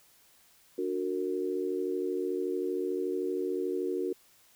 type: chord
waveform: sine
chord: D augmented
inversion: none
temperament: just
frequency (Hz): 293.7 / 367.1 / 458.9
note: D4 / F#4 / A#4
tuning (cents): 0 / -14 / -27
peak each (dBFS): -36 / -31 / -35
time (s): 0.78-4.13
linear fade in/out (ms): 5
effects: white hiss -62 dBFS RMS until 4.55 s